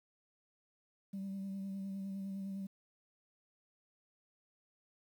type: tone with vibrato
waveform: sine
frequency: 194.7 Hz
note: G3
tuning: 12 cents flat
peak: -37 dBFS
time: 1.13-2.67 s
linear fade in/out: 10 ms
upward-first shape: sine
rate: 9.8 Hz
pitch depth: 23 cents each way
effects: tanh soft clip ceiling -37 dBFS + 11-bit